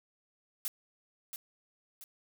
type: noise with echo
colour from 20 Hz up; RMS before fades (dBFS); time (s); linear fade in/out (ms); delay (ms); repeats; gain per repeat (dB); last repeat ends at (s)
blue; -35; 0.65-0.68; 0; 680; 2; -7; 2.04
effects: none